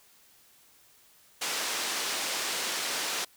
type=band-pass noise; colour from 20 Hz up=white; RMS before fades=-32 dBFS; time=1.41-3.25 s; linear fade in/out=10 ms; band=310 to 6500 Hz; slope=12 dB/octave; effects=white hiss -60 dBFS RMS until 3.36 s